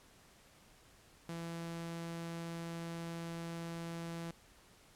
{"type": "tone", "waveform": "sawtooth", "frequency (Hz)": 167.6, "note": "E3", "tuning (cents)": 29, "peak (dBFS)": -37, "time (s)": [1.29, 4.31], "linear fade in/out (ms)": 2, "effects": ["pink hiss -63 dBFS RMS until 4.95 s", "low-pass 12000 Hz 12 dB/octave"]}